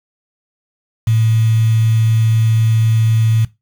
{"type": "tone with quantisation", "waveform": "sine", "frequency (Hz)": 112, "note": "A2", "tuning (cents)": 31, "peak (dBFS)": -10, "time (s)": [1.07, 3.45], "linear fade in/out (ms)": 5, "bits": 5, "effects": ["noise-tail reverb RT60 0.2 s tail -18 dB re dry"]}